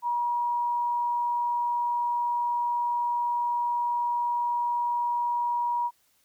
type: tone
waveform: sine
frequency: 958 Hz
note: A#5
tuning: 47 cents sharp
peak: -24 dBFS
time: 0.02-5.91 s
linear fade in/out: 50 ms
effects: white hiss -67 dBFS RMS until 6.24 s